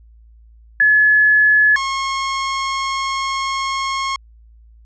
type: tone pair in turn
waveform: sine / sawtooth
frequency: 1708 / 1083.2 Hz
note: G#6 / C#6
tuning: +48 / -40 cents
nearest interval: minor sixth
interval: 788 cents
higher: first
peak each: -9 / -15 dBFS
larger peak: first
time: 0.8-1.76 / 1.76-4.16 s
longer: second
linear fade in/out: 2 ms
effects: added 56 Hz sine -43 dBFS peak until 4.85 s + resampled to 16000 Hz